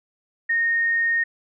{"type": "tone", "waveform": "sine", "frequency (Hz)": 1849, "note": "A#6", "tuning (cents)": -15, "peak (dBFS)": -18, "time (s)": [0.49, 1.24], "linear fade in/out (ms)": 10, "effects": []}